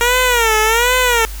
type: tone with vibrato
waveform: 10% pulse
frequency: 467.8 Hz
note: A#4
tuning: 6 cents sharp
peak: -3 dBFS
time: 0.01-1.25 s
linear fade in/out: 0 ms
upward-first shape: sine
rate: 1.3 Hz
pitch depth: 140 cents each way
effects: added 50 Hz sine -25 dBFS peak until 1.4 s + white hiss -35 dBFS RMS until 1.4 s